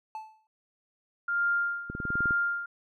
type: tone with exponential decay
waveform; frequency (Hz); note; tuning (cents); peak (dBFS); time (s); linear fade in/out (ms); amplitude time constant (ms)
triangle; 873; A5; -14; -31; 0.15-0.47; 1; 69
type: tone with tremolo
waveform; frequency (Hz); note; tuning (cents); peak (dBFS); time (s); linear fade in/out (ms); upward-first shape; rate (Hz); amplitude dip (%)
sine; 1400; F6; +4; -23; 1.28-2.66; 5; sine; 1.2; 85
type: click train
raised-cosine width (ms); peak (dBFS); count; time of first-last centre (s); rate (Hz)
3; -23; 9; 1.9-2.308; 19.6
effects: none